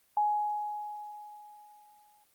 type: tone with exponential decay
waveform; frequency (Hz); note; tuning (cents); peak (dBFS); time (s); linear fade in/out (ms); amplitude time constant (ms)
sine; 837; G#5; +13; -23; 0.17-2.24; 2; 450
effects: white hiss -68 dBFS RMS until 2.34 s + Opus 32 kbps